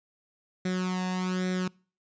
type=tone with flanger; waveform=sawtooth; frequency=183.9 Hz; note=F#3; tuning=10 cents flat; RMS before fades=-29 dBFS; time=0.65-1.68 s; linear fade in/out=5 ms; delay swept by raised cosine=0.52 to 1.12 ms; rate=1.2 Hz; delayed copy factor=+0.75; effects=noise-tail reverb RT60 0.4 s tail -25 dB re dry + resampled to 16000 Hz